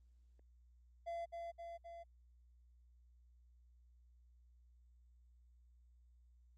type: tone with echo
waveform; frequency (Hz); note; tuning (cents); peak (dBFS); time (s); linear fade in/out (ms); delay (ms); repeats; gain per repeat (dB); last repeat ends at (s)
triangle; 680; F5; -46; -39; 1.06-1.26; 20; 260; 3; -3; 2.04
effects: added 60 Hz sine -64 dBFS peak until 6.57 s + Opus 24 kbps